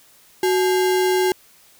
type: tone with sample-and-hold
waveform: sine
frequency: 370 Hz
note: F#4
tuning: in tune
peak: -15 dBFS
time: 0.43-1.32 s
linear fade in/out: 2 ms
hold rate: 1225 Hz
effects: white hiss -52 dBFS RMS until 1.79 s